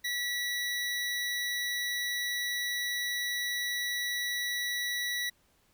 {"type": "tone", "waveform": "25% pulse", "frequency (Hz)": 1945, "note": "B6", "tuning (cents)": -27, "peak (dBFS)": -27, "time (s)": [0.04, 5.3], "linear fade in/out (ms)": 10, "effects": ["pink hiss -68 dBFS RMS until 5.73 s"]}